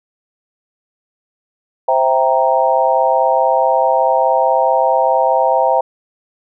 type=chord; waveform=sine; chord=C dominant seventh; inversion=none; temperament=equal; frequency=523.3 / 659.3 / 784 / 932.3 Hz; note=C5 / E5 / G5 / Bb5; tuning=0 / 0 / 0 / 0 cents; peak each=-16 dBFS; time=1.88-5.81 s; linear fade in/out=5 ms; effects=none